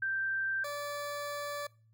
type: tone pair in turn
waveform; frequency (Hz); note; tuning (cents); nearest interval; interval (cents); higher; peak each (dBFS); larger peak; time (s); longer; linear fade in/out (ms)
sine / 20% pulse; 1568 / 579.9; G6 / D5; 0 / -22; octave + perfect fourth; 1722; first; -30 / -31; first; 0.02-0.64 / 0.64-1.67; second; 5
effects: noise-tail reverb RT60 0.4 s tail -23 dB re dry + added 111 Hz sine -62 dBFS peak until 1.93 s